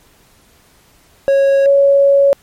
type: tone pair in turn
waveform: triangle / sine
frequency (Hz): 550 / 557.7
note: C#5 / C#5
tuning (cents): -14 / +10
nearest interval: unison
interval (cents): 24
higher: second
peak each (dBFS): -6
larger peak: neither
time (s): 1.28-1.66 / 1.66-2.33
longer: second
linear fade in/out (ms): 0
effects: pink hiss -50 dBFS RMS until 2.42 s + MP3 64 kbps